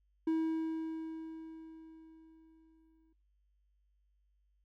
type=tone with exponential decay; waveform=triangle; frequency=321.5 Hz; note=E4; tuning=43 cents flat; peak=-26 dBFS; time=0.27-3.13 s; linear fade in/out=5 ms; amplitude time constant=620 ms; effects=noise-tail reverb RT60 0.3 s tail -21 dB re dry + added 50 Hz sine -70 dBFS peak until 4.64 s